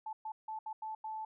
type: tone bursts at uneven times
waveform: sine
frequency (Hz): 873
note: A5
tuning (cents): -14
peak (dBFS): -38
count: 6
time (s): 0.06-0.13 / 0.25-0.32 / 0.48-0.59 / 0.66-0.73 / 0.82-0.95 / 1.04-1.25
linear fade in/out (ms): 5
effects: none